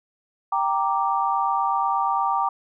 sine chord, G minor, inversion none, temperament equal, 784 / 932.3 / 1174.7 Hz, G5 / Bb5 / D6, 0 / 0 / 0 cents, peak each -24 dBFS, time 0.52-2.49 s, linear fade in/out 5 ms, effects none

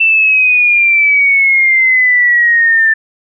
sine exponential sweep, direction down, 2676 to 1771 Hz, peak -6 dBFS, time 0-2.94 s, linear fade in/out 10 ms, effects none

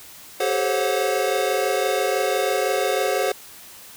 square tone cluster, 387.5 / 431.1 / 521 / 547 / 729 Hz, G4 / A4 / C5 / C#5 / F#5, -20 / -35 / -7 / -23 / -26 cents, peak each -27 dBFS, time 0.4-3.32 s, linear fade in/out 5 ms, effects white hiss -43 dBFS RMS until 3.96 s

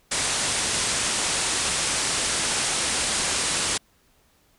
white low-pass noise, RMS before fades -25 dBFS, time 0.11-3.78 s, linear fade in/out 10 ms, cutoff 9900 Hz, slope 96 dB/octave, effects pink hiss -62 dBFS RMS until 4.58 s

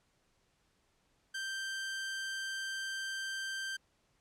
sawtooth tone, 1568 Hz, G6, in tune, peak -33 dBFS, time 1.34-3.77 s, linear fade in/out 10 ms, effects pink hiss -74 dBFS RMS until 4.2 s + low-pass 9000 Hz 12 dB/octave

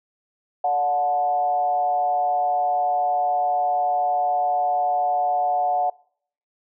sine tone with frequency modulation, 727 Hz, F#5, 31 cents flat, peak -18 dBFS, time 0.64-5.9 s, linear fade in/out 5 ms, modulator 147 Hz, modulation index 0.58, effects noise-tail reverb RT60 0.6 s tail -24 dB re dry

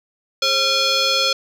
sine tone with frequency modulation, 415.3 Hz, G#4, in tune, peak -13 dBFS, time 0.42-1.33 s, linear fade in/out 5 ms, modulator 953 Hz, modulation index 5.2, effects tanh soft clip ceiling -13 dBFS

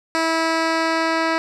10% pulse tone with low-pass filter sweep, 325.5 Hz, E4, 22 cents flat, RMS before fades -20 dBFS, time 0.15-1.38 s, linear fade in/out 0 ms, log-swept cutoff 6800 to 4100 Hz, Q 0.9, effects none

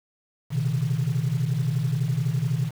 sine tone cluster, 121.8 / 133.6 / 158 Hz, B2 / C3 / D#3, -24 / +36 / +27 cents, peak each -25 dBFS, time 0.5-2.71 s, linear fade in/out 50 ms, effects tanh soft clip ceiling -16 dBFS + 7-bit

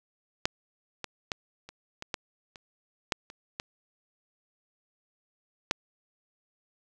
clicks, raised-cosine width 0.2 ms, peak -7 / -17 / -13 / -27 / -20 / -13 / -28 / -8 / -27 / -16 / -7 dBFS, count 11, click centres 0.455 / 1.043 / 1.318 / 1.69 / 2.024 / 2.142 / 2.558 / 3.122 / 3.301 / 3.599 / 5.711 s, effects none

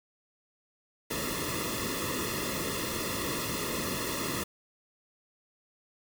pink noise with comb filter, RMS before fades -33 dBFS, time 1.1-4.44 s, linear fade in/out 10 ms, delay 1.3 ms, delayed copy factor -1, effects none

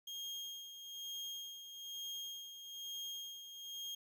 35% pulse tone with tremolo, 3238 Hz, G#7, 45 cents flat, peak -40 dBFS, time 0.07-3.95 s, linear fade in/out 5 ms, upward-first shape sine, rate 1.1 Hz, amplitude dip 60%, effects 13-bit

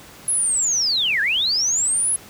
sine linear two-way sweep, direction down then up, 10810 to 1568 to 10810 Hz, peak -17 dBFS, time 0.28-2.16 s, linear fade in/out 2 ms, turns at 1.21 s, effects pink hiss -43 dBFS RMS until 2.29 s + high-pass 60 Hz 12 dB/octave

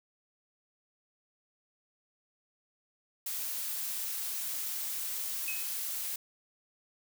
blue noise, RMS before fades -36 dBFS, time 3.26-6.16 s, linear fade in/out 5 ms
sine tone with exponential decay, 2551 Hz, D#7, 43 cents sharp, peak -33 dBFS, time 5.48-5.83 s, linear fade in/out 1 ms, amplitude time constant 76 ms
effects none

